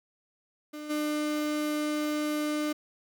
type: tone with level steps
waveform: 35% pulse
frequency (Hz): 300.5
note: D4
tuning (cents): +40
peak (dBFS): -36 / -26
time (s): 0.73-2.73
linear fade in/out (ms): 10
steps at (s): 0.89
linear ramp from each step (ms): 20
effects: none